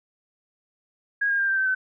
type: tone with pitch steps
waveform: sine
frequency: 1643 / 1618.5 / 1594.4 / 1570.6 / 1547.2 / 1524.1 Hz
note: G#6 / G#6 / G6 / G6 / G6 / G6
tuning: -19 / -45 / +29 / +3 / -23 / -49 cents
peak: -20 dBFS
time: 1.21-1.75 s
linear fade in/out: 10 ms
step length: 90 ms
effects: none